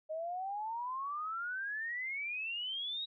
sine exponential sweep, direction up, 616 to 3848 Hz, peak -36 dBFS, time 0.09-3.06 s, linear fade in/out 20 ms, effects none

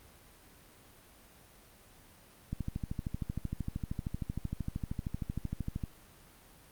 click train, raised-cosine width 5 ms, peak -22 dBFS, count 44, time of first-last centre 2.53-5.838 s, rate 13 Hz, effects pink hiss -58 dBFS RMS until 6.71 s + Opus 32 kbps

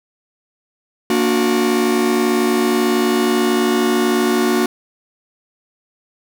45% pulse chord, Bb augmented, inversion none, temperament just, 233.1 / 291.4 / 364.2 Hz, Bb3 / D4 / F#4, 0 / -13 / -27 cents, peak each -18 / -21 / -17 dBFS, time 1.1-4.66 s, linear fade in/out 2 ms, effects none

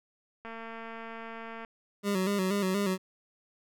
click train, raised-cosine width 0.5 ms, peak -28 dBFS, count 273, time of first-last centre 0.45-1.648 s, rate 227 Hz
25% pulse tone with vibrato, 194.5 Hz, G3, 13 cents flat, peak -23 dBFS, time 2.03-2.98 s, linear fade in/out 50 ms, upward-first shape square, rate 4.2 Hz, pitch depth 68 cents each way
effects none

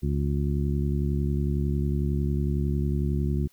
harmonic tone, 71 Hz, C#2, 42 cents sharp, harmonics 1 / 2 / 3 / 4 / 5, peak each -26 / -27 / -31 / -38 / -35 dBFS, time 0.02-3.48 s, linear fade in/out 20 ms, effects white hiss -63 dBFS RMS until 3.52 s

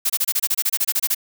blue noise bursts, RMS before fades -19 dBFS, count 15, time 0.05-1.148 s, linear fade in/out 10 ms, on 48 ms, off 27 ms, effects none

